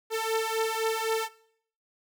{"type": "beating tone pair", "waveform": "sawtooth", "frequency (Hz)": [443.8, 447.7], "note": ["A4", "A4"], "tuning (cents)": [15, 30], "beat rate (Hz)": 3.9, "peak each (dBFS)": -25, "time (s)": [0.1, 1.29], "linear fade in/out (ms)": 50, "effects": ["noise-tail reverb RT60 0.6 s tail -19 dB re dry"]}